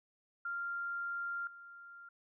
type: tone with level steps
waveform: sine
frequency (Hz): 1392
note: F6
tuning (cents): -6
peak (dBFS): -36 / -50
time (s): 0.45-2.09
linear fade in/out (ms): 5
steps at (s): 1.47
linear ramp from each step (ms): 2
effects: none